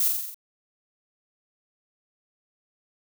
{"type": "noise with echo", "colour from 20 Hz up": "violet", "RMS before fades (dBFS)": -23, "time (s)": [0, 0.08], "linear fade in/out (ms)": 2, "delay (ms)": 44, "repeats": 6, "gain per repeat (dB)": -3, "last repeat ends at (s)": 0.344, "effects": []}